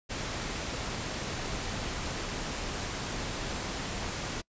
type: noise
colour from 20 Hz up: pink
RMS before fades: -35 dBFS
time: 0.09-4.42 s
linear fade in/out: 20 ms
effects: noise-tail reverb RT60 0.1 s tail -25 dB re dry + resampled to 16000 Hz